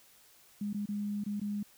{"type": "tone with dropouts", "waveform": "sine", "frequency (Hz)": 205.6, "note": "G#3", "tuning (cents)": -17, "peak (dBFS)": -32, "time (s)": [0.61, 1.63], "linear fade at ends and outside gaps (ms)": 5, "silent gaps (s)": [[0.731, 0.744], [0.858, 0.887], [1.239, 1.262], [1.399, 1.414]], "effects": ["white hiss -61 dBFS RMS until 1.77 s"]}